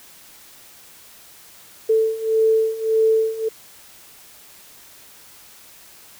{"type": "beating tone pair", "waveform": "sine", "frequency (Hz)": [441.8, 443.5], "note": ["A4", "A4"], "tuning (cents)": [7, 14], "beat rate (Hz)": 1.7, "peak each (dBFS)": [-20, -17], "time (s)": [1.89, 3.49], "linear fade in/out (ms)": 10, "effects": ["white hiss -46 dBFS RMS until 6.19 s"]}